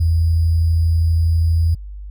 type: tone with sample-and-hold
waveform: sine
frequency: 82.41 Hz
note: E2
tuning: in tune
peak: -12 dBFS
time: 0-1.75 s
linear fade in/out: 10 ms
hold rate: 4900 Hz
effects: added 50 Hz sine -29 dBFS peak until 2.1 s